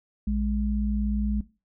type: tone pair together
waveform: sine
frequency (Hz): 58.42 / 207.7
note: A#1 / G#3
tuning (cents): +4 / 0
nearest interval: octave + minor seventh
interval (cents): 2196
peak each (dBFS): -26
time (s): 0.27-1.41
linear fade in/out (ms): 5
effects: noise-tail reverb RT60 0.3 s tail -17 dB re dry